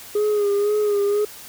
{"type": "tone with vibrato", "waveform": "sine", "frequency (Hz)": 413, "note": "G#4", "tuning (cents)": -10, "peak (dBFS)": -14, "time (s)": [0.15, 1.25], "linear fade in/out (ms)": 5, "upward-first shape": "sine", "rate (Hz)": 2, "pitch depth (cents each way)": 42, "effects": ["tanh soft clip ceiling -16 dBFS", "white hiss -40 dBFS RMS until 1.48 s"]}